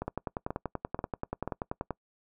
two click trains, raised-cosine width 1 ms, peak -19 / -18 dBFS, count 4 / 20, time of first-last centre 0.02-1.476 / 0.08-1.907 s, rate 2.06 / 10.4 Hz, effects noise-tail reverb RT60 0.1 s tail -24 dB re dry

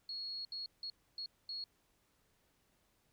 sine tone bursts at uneven times, 4322 Hz, C#8, 45 cents flat, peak -40 dBFS, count 5, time 0.09-0.45 / 0.52-0.66 / 0.83-0.9 / 1.18-1.26 / 1.49-1.64 s, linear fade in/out 2 ms, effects pink hiss -75 dBFS RMS until 3.12 s

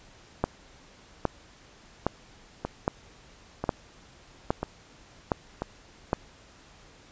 two click trains, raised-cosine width 1 ms, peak -9 / -15 dBFS, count 8 / 4, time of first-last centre 0.44-6.131 / 2.65-5.62 s, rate 1.23 / 1.01 Hz, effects pink hiss -54 dBFS RMS until 7.11 s + resampled to 16000 Hz

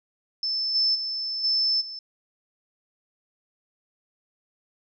sine tone with level steps, 5274 Hz, E8, in tune, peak -24 / -19 / -27 / -20 / -34 dBFS, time 0.43-1.99 s, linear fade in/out 2 ms, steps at 0.74 / 0.94 / 1.43 / 1.8 s, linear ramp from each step 20 ms, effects none

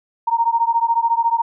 sine beating tone pair, 921 / 935 Hz, A#5 / A#5, -21 / +5 cents, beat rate 14 Hz, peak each -17 / -18 dBFS, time 0.27-1.42 s, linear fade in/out 10 ms, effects none

